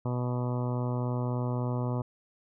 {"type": "harmonic tone", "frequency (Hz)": 123.47, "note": "B2", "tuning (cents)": 0, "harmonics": [1, 2, 3, 4, 5, 6, 7, 8, 9, 10], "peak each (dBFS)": [-29, -35, -40, -40, -41, -48, -44, -44, -47, -50], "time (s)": [0.05, 2.02], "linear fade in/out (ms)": 5, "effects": []}